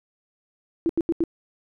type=tone bursts; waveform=sine; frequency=332.6 Hz; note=E4; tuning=16 cents sharp; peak=-18 dBFS; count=4; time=0.86-1.238 s; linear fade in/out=0 ms; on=33 ms; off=82 ms; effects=none